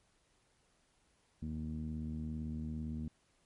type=tone with low-pass filter; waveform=sawtooth; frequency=77.78 Hz; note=D#2; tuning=in tune; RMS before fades=-40 dBFS; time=1.42-3.08 s; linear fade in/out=0 ms; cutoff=220 Hz; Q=4.6; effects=pink hiss -73 dBFS RMS until 3.45 s + MP3 48 kbps